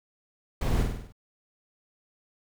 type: noise with echo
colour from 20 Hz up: brown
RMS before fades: -27 dBFS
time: 0.61-0.83 s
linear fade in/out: 5 ms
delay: 49 ms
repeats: 6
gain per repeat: -4 dB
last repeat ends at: 1.124 s
effects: none